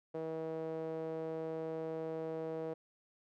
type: tone with band-pass filter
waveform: sawtooth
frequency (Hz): 160.7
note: E3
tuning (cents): -44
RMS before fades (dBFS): -40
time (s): 0.14-2.74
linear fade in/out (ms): 10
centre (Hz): 510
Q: 3.2
effects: none